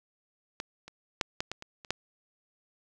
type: clicks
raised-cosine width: 0.2 ms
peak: -17 / -28 / -9 / -13 / -18 / -25 / -29 / -11 dBFS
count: 8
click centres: 0.601 / 0.88 / 1.212 / 1.405 / 1.516 / 1.624 / 1.848 / 1.906 s
effects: none